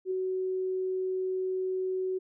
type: tone with ADSR envelope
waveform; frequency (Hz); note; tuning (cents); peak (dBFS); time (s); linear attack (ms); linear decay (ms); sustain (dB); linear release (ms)
sine; 373.8; F#4; +18; -26; 0.05-2.19; 60; 5; -2; 17
effects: none